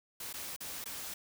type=noise with dropouts; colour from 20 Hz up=white; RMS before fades=-42 dBFS; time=0.2-1.14 s; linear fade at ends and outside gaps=5 ms; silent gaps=0.329-0.338 / 0.564-0.605 / 0.842-0.857 s; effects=none